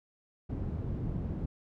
white low-pass noise, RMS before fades -35 dBFS, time 0.49-1.46 s, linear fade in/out 10 ms, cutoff 160 Hz, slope 12 dB/octave, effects none

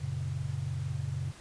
sine chord, F# major, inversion none, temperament equal, 92.5 / 116.54 / 138.59 Hz, F#2 / A#2 / C#3, 0 / 0 / 0 cents, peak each -37 / -37 / -34 dBFS, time 0-1.32 s, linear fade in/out 20 ms, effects pink hiss -52 dBFS RMS until 1.4 s + resampled to 22050 Hz

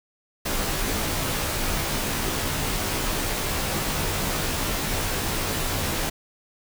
pink noise with comb filter, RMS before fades -26 dBFS, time 0.45-6.1 s, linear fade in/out 10 ms, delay 17 ms, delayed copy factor -0.95, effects none

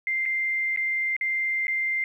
sine tone with dropouts, 2093 Hz, C7, in tune, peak -23 dBFS, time 0.07-2.04 s, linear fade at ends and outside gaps 1 ms, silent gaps 0.255-0.26 / 0.762-0.773 / 1.165-1.211 / 1.669-1.681 s, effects 10-bit

